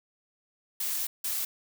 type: noise bursts at uneven times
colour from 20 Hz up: blue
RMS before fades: -31 dBFS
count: 2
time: 0.8-1.07 / 1.24-1.45 s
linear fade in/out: 5 ms
effects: none